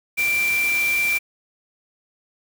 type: tone in noise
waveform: sine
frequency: 2355 Hz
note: D7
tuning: 4 cents sharp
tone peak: -18 dBFS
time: 0.17-1.19 s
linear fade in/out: 20 ms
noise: white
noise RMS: -30 dBFS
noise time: 0.17-1.19 s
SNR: +9 dB
effects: none